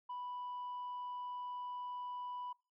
sine tone, 987.8 Hz, B5, in tune, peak -39 dBFS, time 0.09-2.53 s, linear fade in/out 10 ms, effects noise-tail reverb RT60 0.3 s tail -24 dB re dry + tanh soft clip ceiling -39 dBFS

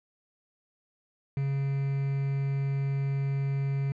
triangle tone with quantisation, 138 Hz, C#3, 7 cents flat, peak -24 dBFS, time 1.37-3.92 s, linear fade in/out 2 ms, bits 7, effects low-pass 2000 Hz 12 dB/octave

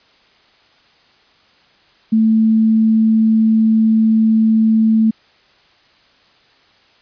sine tone, 221.1 Hz, A3, 9 cents sharp, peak -9 dBFS, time 2.12-5.11 s, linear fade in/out 10 ms, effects white hiss -52 dBFS RMS until 7.01 s + resampled to 11025 Hz

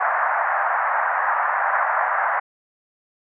pink band-pass noise, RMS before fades -21 dBFS, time 0-2.4 s, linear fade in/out 10 ms, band 680 to 1800 Hz, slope 48 dB/octave, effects none

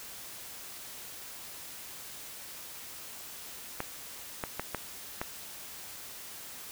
clicks, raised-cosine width 0.5 ms, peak -17 dBFS, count 5, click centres 3.804 / 4.438 / 4.596 / 4.747 / 5.215 s, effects white hiss -45 dBFS RMS until 6.71 s

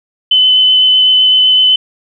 sine tone with vibrato, 3029 Hz, F#7, 40 cents sharp, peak -5 dBFS, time 0.31-1.76 s, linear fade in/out 5 ms, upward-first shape sine, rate 7.9 Hz, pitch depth 9 cents each way, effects none

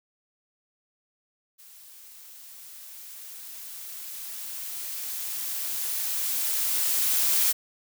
blue noise with level ramp, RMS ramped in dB -50 to -22 dBFS, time 1.58-7.53 s, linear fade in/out 20 ms, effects none

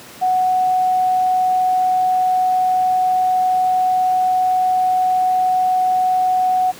sine tone, 740 Hz, F#5, in tune, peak -13 dBFS, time 0.21-6.72 s, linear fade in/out 20 ms, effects pink hiss -38 dBFS RMS until 6.79 s + high-pass 150 Hz 12 dB/octave

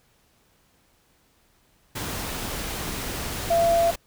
sine tone in noise, 677 Hz, E5, 46 cents sharp, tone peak -17 dBFS, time 3.5-3.91 s, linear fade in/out 10 ms, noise pink, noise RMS -31 dBFS, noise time 1.95-3.96 s, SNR +11 dB, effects pink hiss -63 dBFS RMS until 4.06 s

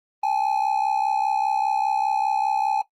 triangle ring-modulated tone, 830.6 Hz, G#5, in tune, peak -15 dBFS, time 0.23-2.82 s, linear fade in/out 5 ms, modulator 32.5 Hz, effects noise-tail reverb RT60 0.1 s tail -17 dB re dry + Opus 32 kbps

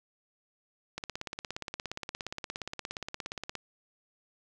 click train, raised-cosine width 0.2 ms, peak -19 dBFS, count 45, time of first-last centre 0.98-3.553 s, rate 17.1 Hz, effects none

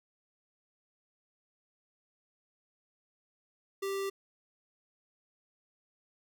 square tone, 392 Hz, G4, in tune, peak -33 dBFS, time 3.82-4.1 s, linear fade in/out 10 ms, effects none

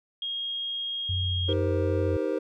sine tone, 3258 Hz, G#7, 34 cents flat, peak -29 dBFS, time 0.22-1.53 s, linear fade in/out 2 ms
sine tone with vibrato, 90.8 Hz, F#2, 32 cents flat, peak -26 dBFS, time 1.09-2.17 s, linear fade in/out 5 ms, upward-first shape square, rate 2.5 Hz, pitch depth 18 cents each way
triangle chord, C minor seventh, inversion first, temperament just, 314 / 392.4 / 470.9 / 523.3 Hz, Eb4 / G4 / Bb4 / C5, +16 / +2 / +18 / 0 cents, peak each -29 dBFS, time 1.48-2.39 s, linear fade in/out 10 ms
effects none

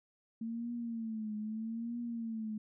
sine tone with vibrato, 224.8 Hz, A3, 37 cents sharp, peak -36 dBFS, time 0.41-2.58 s, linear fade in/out 5 ms, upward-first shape triangle, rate 0.79 Hz, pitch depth 110 cents each way, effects none

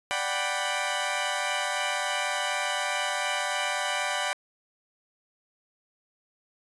15% pulse chord, G major seventh, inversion second, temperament equal, 587.3 / 740 / 784 / 987.8 Hz, D5 / F#5 / G5 / B5, 0 / 0 / 0 / 0 cents, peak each -26 dBFS, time 0.11-4.33 s, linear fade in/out 0 ms, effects resampled to 24000 Hz

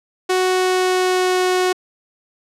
sawtooth tone with pitch glide, 370 to 367 Hz, F#4 to F#4, 0 to -14 cents, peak -11 dBFS, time 0.29-1.73 s, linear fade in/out 10 ms, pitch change -14 cents, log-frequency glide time 0.5-1.43 s, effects low-pass 10000 Hz 12 dB/octave

